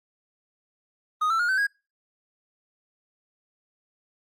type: tone with pitch steps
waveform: triangle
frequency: 1244.5 / 1333.8 / 1429.6 / 1532.2 / 1642.1 Hz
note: D#6 / E6 / F6 / G6 / G#6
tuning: 0 / +20 / +40 / -40 / -20 cents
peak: -19 dBFS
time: 1.21-1.67 s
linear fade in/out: 10 ms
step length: 92 ms
effects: noise-tail reverb RT60 0.3 s tail -26 dB re dry + Opus 32 kbps